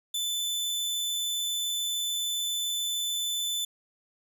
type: tone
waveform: sawtooth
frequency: 3513 Hz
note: A7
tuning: 3 cents flat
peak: -25 dBFS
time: 0.14-3.65 s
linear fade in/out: 5 ms
effects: none